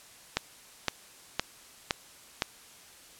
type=click train; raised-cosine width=0.2 ms; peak=-8 dBFS; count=5; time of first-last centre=0.37-2.421 s; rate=1.95 Hz; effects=white hiss -53 dBFS RMS until 3.19 s + low-pass 11000 Hz 12 dB/octave